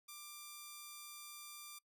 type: tone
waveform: 5% pulse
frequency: 1184 Hz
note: D6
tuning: 14 cents sharp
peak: -38 dBFS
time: 0.08-1.79 s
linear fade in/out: 10 ms
effects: noise-tail reverb RT60 0.1 s tail -22 dB re dry